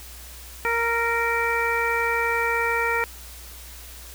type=harmonic tone with a mistuned harmonic; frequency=465.8 Hz; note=A#4; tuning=1 cent flat; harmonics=1 / 2 / 3 / 4 / 5; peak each=-27 / -27 / -27 / -27 / -27 dBFS; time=0.65-3.04 s; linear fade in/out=0 ms; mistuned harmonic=3; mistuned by=-18 cents; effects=added 60 Hz sine -42 dBFS peak until 4.14 s + white hiss -43 dBFS RMS until 4.14 s